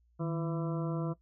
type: harmonic tone with a mistuned harmonic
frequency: 167.3 Hz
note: E3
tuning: 26 cents sharp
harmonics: 1 / 2 / 3 / 4 / 6 / 7 / 8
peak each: -32 / -38 / -42 / -44 / -48 / -49 / -50 dBFS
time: 0.19-1.14 s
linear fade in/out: 20 ms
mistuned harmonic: 1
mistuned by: -99 cents
effects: noise-tail reverb RT60 0.1 s tail -17 dB re dry + added 59 Hz sine -65 dBFS peak until 1.21 s